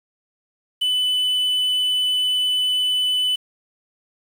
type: tone with quantisation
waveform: triangle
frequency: 2997 Hz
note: F#7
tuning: 22 cents sharp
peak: -16 dBFS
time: 0.81-3.36 s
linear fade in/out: 10 ms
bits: 7
effects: none